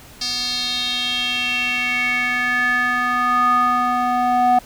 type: tone with band-pass filter sweep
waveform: square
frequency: 246.9 Hz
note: B3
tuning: in tune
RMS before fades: -19 dBFS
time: 0.21-4.59 s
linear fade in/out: 5 ms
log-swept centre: 4800 to 790 Hz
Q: 5.2
effects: pink hiss -43 dBFS RMS until 4.65 s